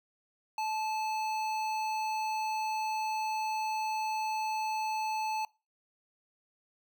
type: tone with notch filter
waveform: square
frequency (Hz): 870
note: A5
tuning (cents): -20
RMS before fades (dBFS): -33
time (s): 0.58-5.45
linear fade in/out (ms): 2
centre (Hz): 11000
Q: 0.64
effects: noise-tail reverb RT60 0.3 s tail -23 dB re dry